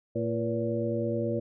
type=harmonic tone with a mistuned harmonic; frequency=114.2 Hz; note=A#2; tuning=35 cents flat; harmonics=1 / 2 / 3 / 4 / 5; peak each=-33 / -33 / -33 / -33 / -33 dBFS; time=0.15-1.4 s; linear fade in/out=10 ms; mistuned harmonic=4; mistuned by=+91 cents; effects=none